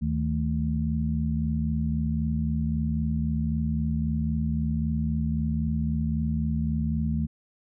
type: tone cluster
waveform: sine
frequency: 76.1 / 157.6 / 221.4 Hz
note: D#2 / D#3 / A3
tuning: -38 / +23 / +11 cents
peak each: -28 dBFS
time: 0.01-7.27 s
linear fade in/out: 20 ms
effects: none